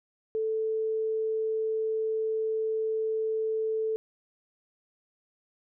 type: tone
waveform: sine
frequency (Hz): 440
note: A4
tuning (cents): 0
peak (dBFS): -26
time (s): 0.35-3.96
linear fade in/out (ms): 0
effects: none